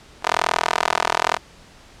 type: tone with high-pass filter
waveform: 15% pulse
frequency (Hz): 41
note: E1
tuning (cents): -9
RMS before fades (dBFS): -21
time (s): 0.22-1.39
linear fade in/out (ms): 50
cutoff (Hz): 850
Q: 1.7
effects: pink hiss -47 dBFS RMS until 2 s + low-pass 7000 Hz 12 dB/octave